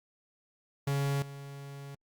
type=tone with level steps; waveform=45% pulse; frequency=140 Hz; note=C#3; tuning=18 cents sharp; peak=-28 / -42 dBFS; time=0.87-1.95 s; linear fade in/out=5 ms; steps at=1.22 s; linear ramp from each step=2 ms; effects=Opus 48 kbps